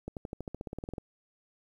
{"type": "accelerating click train", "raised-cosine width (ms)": 2, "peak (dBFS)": -24, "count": 15, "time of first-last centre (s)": [0.08, 0.982], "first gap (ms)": 88, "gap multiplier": 0.95, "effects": ["10-bit"]}